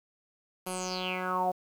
10% pulse tone with low-pass filter sweep, 183.9 Hz, F#3, 10 cents flat, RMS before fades -32 dBFS, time 0.66-1.52 s, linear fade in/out 10 ms, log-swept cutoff 12000 to 640 Hz, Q 7, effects 9-bit

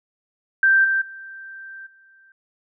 sine tone with level steps, 1568 Hz, G6, in tune, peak -12 / -17 / -35 / -50 dBFS, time 0.63-2.32 s, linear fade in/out 2 ms, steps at 0.84 / 1.01 / 1.86 s, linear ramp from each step 10 ms, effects none

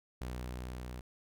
sawtooth tone with level ramp, 62 Hz, B1, 7 cents sharp, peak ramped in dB -34 to -38 dBFS, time 0.21-1.01 s, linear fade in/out 5 ms, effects none

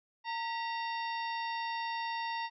harmonic tone with a mistuned harmonic, 920 Hz, A#5, 23 cents flat, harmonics 1 / 2 / 3 / 4 / 5 / 6, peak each -35 / -41 / -45 / -47 / -49 / -51 dBFS, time 0.24-2.5 s, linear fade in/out 50 ms, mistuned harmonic 2, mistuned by +88 cents, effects none

